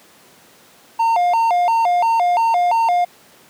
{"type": "tone with vibrato", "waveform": "triangle", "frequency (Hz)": 804, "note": "G5", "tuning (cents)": 44, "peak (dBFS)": -11, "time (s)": [0.99, 3.05], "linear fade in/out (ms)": 10, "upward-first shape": "square", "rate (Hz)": 2.9, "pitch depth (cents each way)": 220, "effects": ["pink hiss -48 dBFS RMS until 3.49 s", "high-pass 200 Hz 12 dB/octave"]}